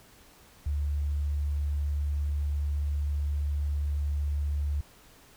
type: tone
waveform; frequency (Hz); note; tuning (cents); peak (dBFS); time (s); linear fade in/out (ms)
sine; 72.7; D2; -17; -26; 0.66-4.81; 5
effects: pink hiss -56 dBFS RMS until 5.36 s